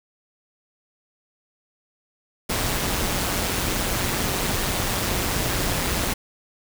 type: noise with amplitude modulation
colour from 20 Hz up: pink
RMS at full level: -22 dBFS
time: 2.49-6.14 s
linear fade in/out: 10 ms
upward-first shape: sine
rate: 185 Hz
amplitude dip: 50%
effects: none